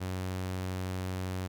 sawtooth tone, 92.7 Hz, F#2, 4 cents sharp, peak -29 dBFS, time 0-1.48 s, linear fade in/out 20 ms, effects none

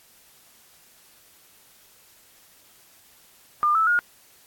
sine tone with pitch steps, 1203 / 1311.9 / 1430.6 Hz, D6 / E6 / F6, +41 / -9 / +41 cents, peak -17 dBFS, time 3.63-3.99 s, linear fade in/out 0 ms, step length 120 ms, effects white hiss -55 dBFS RMS until 4.46 s + AAC 64 kbps

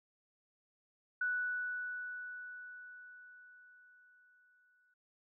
sine tone with exponential decay, 1480 Hz, F#6, in tune, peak -31 dBFS, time 1.21-4.94 s, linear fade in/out 5 ms, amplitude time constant 810 ms, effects none

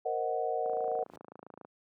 sine chord, C half-diminished seventh, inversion third, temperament equal, 466.2 / 523.3 / 622.3 / 740 Hz, Bb4 / C5 / Eb5 / Gb5, 0 / 0 / 0 / 0 cents, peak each -34 / -38 / -36 / -33 dBFS, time 0.05-1.04 s, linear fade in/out 10 ms
click train, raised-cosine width 1 ms, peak -33 dBFS, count 28, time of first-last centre 0.66-1.649 s, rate 27.3 Hz
brown noise with exponential growth, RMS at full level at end -42 dBFS, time 1.04-1.16 s, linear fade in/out 2 ms, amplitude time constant 24 ms
effects high-pass 200 Hz 12 dB/octave

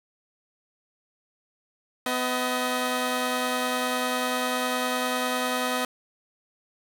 10% pulse tone pair together, 250.6 / 631.5 Hz, B3 / D#5, +25 / +26 cents, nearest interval octave + major third, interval 1601 cents, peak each -18 / -21 dBFS, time 2.06-5.85 s, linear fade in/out 2 ms, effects none

